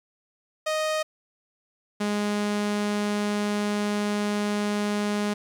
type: tone pair in turn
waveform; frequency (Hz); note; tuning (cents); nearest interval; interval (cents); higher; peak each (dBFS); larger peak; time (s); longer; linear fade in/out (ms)
sawtooth; 622.3 / 207.1; D#5 / G#3; 0 / -5; octave + perfect fifth; 1905; first; -20; neither; 0.66-1.03 / 2-5.34; second; 10
effects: low-pass 9000 Hz 12 dB/octave + 9-bit